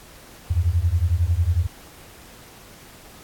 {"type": "beating tone pair", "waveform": "sine", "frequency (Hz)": [80.4, 91.4], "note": ["E2", "F#2"], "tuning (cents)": [-43, -21], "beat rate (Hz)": 11, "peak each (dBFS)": -20, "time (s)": [0.5, 1.67], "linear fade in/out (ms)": 10, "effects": ["pink hiss -46 dBFS RMS until 3.23 s", "AAC 64 kbps"]}